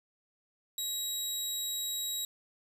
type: tone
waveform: 20% pulse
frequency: 3840 Hz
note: B7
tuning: 49 cents flat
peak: -27 dBFS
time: 0.78-2.25 s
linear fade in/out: 2 ms
effects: 9-bit